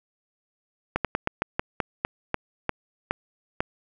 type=slowing click train; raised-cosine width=0.5 ms; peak=-8 dBFS; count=12; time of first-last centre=0.96-3.605 s; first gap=87 ms; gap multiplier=1.19; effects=none